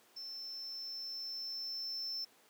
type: tone with level ramp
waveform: triangle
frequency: 5330 Hz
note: E8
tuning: 18 cents sharp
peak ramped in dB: -42 to -36 dBFS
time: 0.16-2.25 s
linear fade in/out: 10 ms
effects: pink hiss -65 dBFS RMS until 2.49 s + high-pass 300 Hz 12 dB/octave